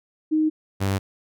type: tone pair in turn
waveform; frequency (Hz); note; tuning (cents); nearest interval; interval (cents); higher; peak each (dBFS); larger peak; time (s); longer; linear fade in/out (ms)
sine / sawtooth; 311.1 / 97.62; D#4 / G2; 0 / -7; octave + minor sixth; 2007; first; -17; neither; 0.31-0.5 / 0.8-0.99; neither; 20
effects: none